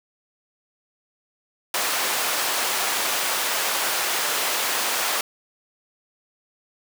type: high-pass noise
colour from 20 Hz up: pink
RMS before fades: -24 dBFS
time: 1.74-5.21 s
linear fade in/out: 2 ms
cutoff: 690 Hz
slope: 12 dB/octave
effects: none